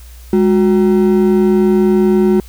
triangle ring-modulated tone, 285.4 Hz, D4, 49 cents flat, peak -3 dBFS, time 0.33-2.4 s, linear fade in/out 2 ms, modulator 79.9 Hz, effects added 60 Hz sine -33 dBFS peak until 2.48 s + white hiss -44 dBFS RMS until 2.48 s

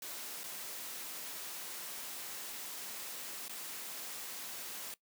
white noise with dropouts, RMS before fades -44 dBFS, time 0.02-4.94 s, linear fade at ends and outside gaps 2 ms, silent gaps 0.435-0.439 / 3.482-3.494 s, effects noise-tail reverb RT60 0.1 s tail -19 dB re dry + high-pass 200 Hz 12 dB/octave

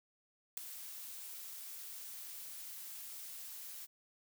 blue noise with ADSR envelope, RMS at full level -34 dBFS, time 0.57-3.87 s, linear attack 5 ms, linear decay 5 ms, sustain -14 dB, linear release 29 ms, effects none

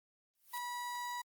blue noise with exponential growth, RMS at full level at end -45 dBFS, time 0.35-0.58 s, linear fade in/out 2 ms, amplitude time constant 50 ms
35% pulse tone, 973 Hz, B5, 26 cents flat, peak -37 dBFS, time 0.53-1.22 s, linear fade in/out 10 ms
effects Opus 32 kbps

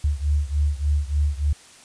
sine beating tone pair, 72 / 75.4 Hz, D2 / D2, -34 / +46 cents, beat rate 3.4 Hz, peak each -21 / -23 dBFS, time 0.04-1.53 s, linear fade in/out 5 ms, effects white hiss -48 dBFS RMS until 1.84 s + resampled to 22050 Hz

